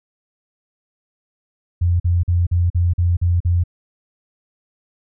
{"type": "tone bursts", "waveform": "sine", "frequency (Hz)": 87.31, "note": "F2", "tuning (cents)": 0, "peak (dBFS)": -13, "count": 8, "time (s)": [1.81, 3.638], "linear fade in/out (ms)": 10, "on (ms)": 190, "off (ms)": 44, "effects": []}